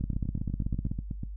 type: two click trains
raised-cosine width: 5 ms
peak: -18 / -21 dBFS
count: 15 / 11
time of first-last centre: 0.04-0.915 / 0.01-1.234 s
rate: 16 / 8.17 Hz
effects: noise-tail reverb RT60 0.2 s tail -21 dB re dry + added 50 Hz sine -36 dBFS peak until 1.36 s